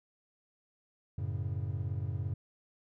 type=chord; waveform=triangle; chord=F# minor; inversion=none; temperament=equal; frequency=92.5 / 110 / 138.59 Hz; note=F#2 / A2 / C#3; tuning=0 / 0 / 0 cents; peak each=-34 / -35 / -37 dBFS; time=1.18-2.34 s; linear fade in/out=5 ms; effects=none